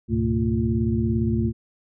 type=tone cluster; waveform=sine; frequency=73.5 / 107.7 / 125.2 / 225.1 / 347.9 Hz; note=D2 / A2 / B2 / A3 / F4; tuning=+2 / -37 / +24 / +40 / -7 cents; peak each=-27 / -25 / -28 / -23 / -29 dBFS; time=0.08-1.53 s; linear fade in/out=50 ms; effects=none